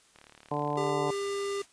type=click train; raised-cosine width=0.3 ms; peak=-35 dBFS; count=28; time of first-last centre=0.16-0.894 s; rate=36.8 Hz
type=harmonic tone; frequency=146.83 Hz; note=D3; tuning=in tune; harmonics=1 / 2 / 3 / 4 / 5 / 6 / 7; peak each=-36 / -36 / -36 / -36 / -36 / -36 / -36 dBFS; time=0.51-1.11 s; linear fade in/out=5 ms
type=tone; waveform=square; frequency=399.4 Hz; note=G4; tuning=32 cents sharp; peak=-31 dBFS; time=0.77-1.62 s; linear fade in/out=5 ms
type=band-stop noise; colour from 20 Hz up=white; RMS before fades=-47 dBFS; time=1.05-1.67 s; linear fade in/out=50 ms; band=310 to 550 Hz; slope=96 dB/octave
effects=white hiss -62 dBFS RMS until 1.72 s + resampled to 22050 Hz